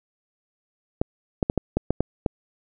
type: clicks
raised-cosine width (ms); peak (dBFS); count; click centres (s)
2; -7; 8; 1.015 / 1.428 / 1.499 / 1.577 / 1.77 / 1.906 / 2.006 / 2.262
effects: none